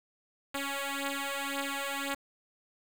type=beating tone pair; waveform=5% pulse; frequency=276.9 / 278.8 Hz; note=C#4 / C#4; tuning=-2 / +10 cents; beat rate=1.9 Hz; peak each=-25 / -24 dBFS; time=0.54-2.15 s; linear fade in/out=10 ms; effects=8-bit